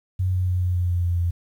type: tone with pitch steps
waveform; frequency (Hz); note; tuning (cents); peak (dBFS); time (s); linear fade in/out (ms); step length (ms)
sine; 92.5 / 91.6 / 90.7 / 89.81 / 88.94 / 88.07 / 87.21 / 86.36; F#2 / F#2 / F#2 / F2 / F2 / F2 / F2 / F2; 0 / -17 / -34 / +49 / +32 / +15 / -2 / -19; -19; 0.19-1.31; 10; 140
effects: 9-bit